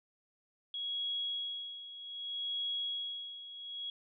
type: tone with tremolo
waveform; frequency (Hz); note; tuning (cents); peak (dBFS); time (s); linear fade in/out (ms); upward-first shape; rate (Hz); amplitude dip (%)
sine; 3322; G#7; 0; -33; 0.74-3.9; 2; sine; 0.64; 75
effects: none